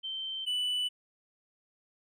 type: tone pair in turn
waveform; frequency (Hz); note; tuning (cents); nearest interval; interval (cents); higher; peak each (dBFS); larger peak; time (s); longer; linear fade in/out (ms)
sine / triangle; 3111 / 2978; G7 / F#7; -14 / +11; minor second; 75; first; -34 / -27; second; 0.03-0.46 / 0.46-0.89; neither; 20
effects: none